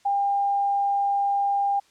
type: tone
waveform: sine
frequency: 801 Hz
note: G5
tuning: 37 cents sharp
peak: -20 dBFS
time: 0.05-1.8 s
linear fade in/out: 10 ms
effects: white hiss -60 dBFS RMS until 1.9 s + low-pass 7000 Hz 12 dB/octave